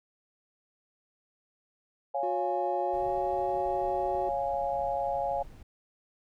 sine chord, Db major, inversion none, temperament equal, 554.4 / 698.5 / 830.6 Hz, Db5 / F5 / Ab5, 0 / 0 / 0 cents, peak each -32 dBFS, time 2.14-5.43 s, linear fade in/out 10 ms
triangle tone with pitch glide, 362.4 to 372.8 Hz, F#4 to F#4, -36 to +13 cents, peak -32 dBFS, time 2.23-4.29 s, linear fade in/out 2 ms, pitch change +49 cents, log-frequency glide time 2.86-3.11 s
brown noise, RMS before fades -48 dBFS, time 2.93-5.63 s, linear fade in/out 5 ms
effects none

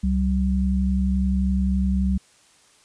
sine tone pair together, 67.6 / 191.2 Hz, C#2 / G3, -43 / -43 cents, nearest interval octave + tritone, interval 1800 cents, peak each -21 dBFS, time 0.03-2.18 s, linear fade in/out 10 ms, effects white hiss -56 dBFS RMS until 2.84 s + resampled to 22050 Hz

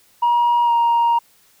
sine tone with pitch glide, 953 to 937.7 Hz, A#5 to A#5, +38 to +10 cents, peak -11 dBFS, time 0.22-1.19 s, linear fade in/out 10 ms, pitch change -28 cents, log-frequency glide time 0.64-0.72 s, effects tanh soft clip ceiling -11 dBFS + white hiss -55 dBFS RMS until 1.6 s

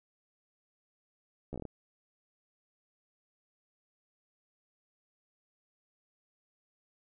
slowing click train, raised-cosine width 2 ms, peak -27 dBFS, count 7, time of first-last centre 1.53-1.653 s, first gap 13 ms, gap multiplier 1.18, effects none

